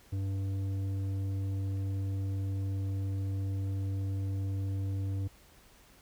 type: tone with tanh clipping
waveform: sine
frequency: 97.2 Hz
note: G2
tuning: 14 cents flat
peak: -32 dBFS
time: 0.12-5.28 s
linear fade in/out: 10 ms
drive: 9 dB
effects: added 50 Hz sine -66 dBFS peak until 6.01 s + pink hiss -60 dBFS RMS until 6.01 s